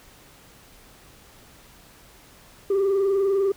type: tone with vibrato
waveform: sine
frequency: 392 Hz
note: G4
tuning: in tune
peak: -16 dBFS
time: 2.7-3.52 s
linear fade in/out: 5 ms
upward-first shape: sine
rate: 20 Hz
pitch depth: 54 cents each way
effects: tanh soft clip ceiling -17 dBFS + pink hiss -51 dBFS RMS until 3.56 s